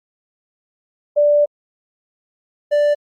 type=tone pair in turn; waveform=sine / triangle; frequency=587.3 / 587.3 Hz; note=D5 / D5; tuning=0 / 0 cents; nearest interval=unison; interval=0 cents; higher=neither; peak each=-10 dBFS; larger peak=neither; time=1.16-1.46 / 2.71-2.95 s; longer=first; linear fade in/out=20 ms; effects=Opus 32 kbps